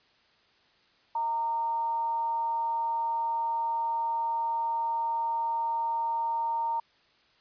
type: tone with amplitude modulation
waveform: sine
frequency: 920 Hz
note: A#5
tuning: 23 cents flat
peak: -25 dBFS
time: 1.15-6.8 s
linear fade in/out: 5 ms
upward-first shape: sine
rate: 280 Hz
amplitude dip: 30%
effects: white hiss -64 dBFS RMS until 7.4 s + resampled to 11025 Hz